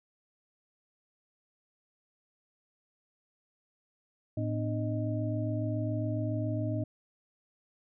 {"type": "tone cluster", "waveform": "sine", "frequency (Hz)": [110.5, 253.6, 300.8, 621], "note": ["A2", "B3", "D4", "D#5"], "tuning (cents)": [8, 46, 42, -3], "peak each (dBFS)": [-31, -38, -36, -38], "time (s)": [4.37, 6.84], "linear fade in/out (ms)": 5, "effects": []}